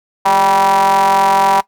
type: ring-modulated tone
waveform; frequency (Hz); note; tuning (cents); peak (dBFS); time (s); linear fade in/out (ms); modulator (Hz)
square; 95; F#2; +46; -7; 0.25-1.61; 10; 877
effects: noise-tail reverb RT60 0.1 s tail -19 dB re dry + high-pass 60 Hz 12 dB/octave

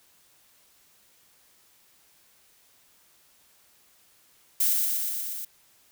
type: noise with echo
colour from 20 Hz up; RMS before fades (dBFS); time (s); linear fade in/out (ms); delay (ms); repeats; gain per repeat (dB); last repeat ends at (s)
violet; -23; 4.6-4.73; 5; 120; 6; -2; 5.45
effects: white hiss -61 dBFS RMS until 5.91 s

